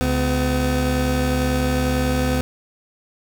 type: tone pair together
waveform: 25% pulse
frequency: 71.08 / 253.3 Hz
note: C#2 / B3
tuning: +44 / +44 cents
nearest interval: octave + minor seventh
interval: 2200 cents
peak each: -17 dBFS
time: 0.01-2.41 s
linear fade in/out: 0 ms
effects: none